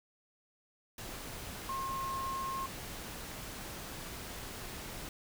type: tone in noise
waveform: sine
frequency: 1071 Hz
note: C6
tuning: 40 cents sharp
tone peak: -35 dBFS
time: 1.69-2.66 s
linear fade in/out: 2 ms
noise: pink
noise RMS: -44 dBFS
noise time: 0.98-5.09 s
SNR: +6 dB
effects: none